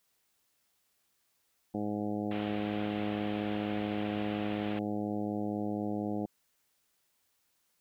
harmonic tone, 104.2 Hz, G#2, 6 cents sharp, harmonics 1 / 2 / 3 / 4 / 5 / 6 / 7 / 8, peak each -43 / -35 / -36 / -42 / -42 / -46 / -43 / -51 dBFS, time 1.74-6.26 s, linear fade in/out 5 ms
white low-pass noise, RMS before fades -45 dBFS, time 2.31-4.79 s, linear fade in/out 2 ms, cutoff 3300 Hz, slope 48 dB/octave
effects white hiss -75 dBFS RMS until 7.8 s

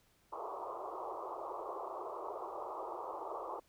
white band-pass noise, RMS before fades -43 dBFS, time 0.32-3.6 s, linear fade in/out 10 ms, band 340 to 1200 Hz, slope 96 dB/octave, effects pink hiss -71 dBFS RMS until 3.68 s

